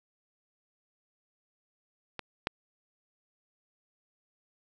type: clicks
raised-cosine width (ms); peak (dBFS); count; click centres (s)
0.3; -20 / -12; 2; 2.193 / 2.471
effects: none